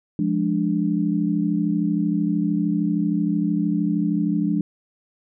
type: chord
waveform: sine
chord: D diminished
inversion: first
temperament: equal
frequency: 174.61 / 207.7 / 293.7 Hz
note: F3 / Ab3 / D4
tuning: 0 / 0 / 0 cents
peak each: -23 dBFS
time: 0.19-4.61 s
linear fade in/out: 2 ms
effects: none